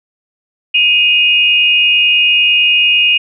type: tone pair together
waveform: sine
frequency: 2500 / 2849 Hz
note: D#7 / F7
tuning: +8 / +34 cents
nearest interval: major second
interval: 226 cents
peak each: -10 dBFS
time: 0.74-3.18 s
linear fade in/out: 10 ms
effects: none